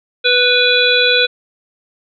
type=harmonic tone with a mistuned harmonic; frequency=493.9 Hz; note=B4; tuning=in tune; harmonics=1 / 3 / 5 / 7 / 8; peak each=-16 / -16 / -16 / -16 / -16 dBFS; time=0.24-1.27 s; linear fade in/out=20 ms; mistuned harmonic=7; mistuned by=-18 cents; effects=none